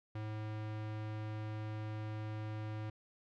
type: tone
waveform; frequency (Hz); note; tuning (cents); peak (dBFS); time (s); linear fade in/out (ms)
square; 107.7; A2; -37; -40; 0.15-2.9; 5
effects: low-pass 3000 Hz 12 dB/octave